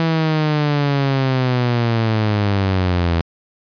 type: linear sweep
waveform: sawtooth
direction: down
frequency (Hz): 164.81 to 82.41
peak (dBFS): -11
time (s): 0-3.21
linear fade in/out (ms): 0
effects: resampled to 11025 Hz